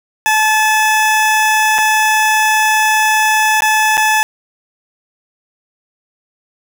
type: tone with dropouts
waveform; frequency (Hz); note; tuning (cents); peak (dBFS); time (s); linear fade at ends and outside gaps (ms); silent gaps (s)
20% pulse; 865; A5; -30; -5; 0.26-4.23; 0; 1.782-1.786 / 3.606-3.621 / 3.971-3.977
effects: none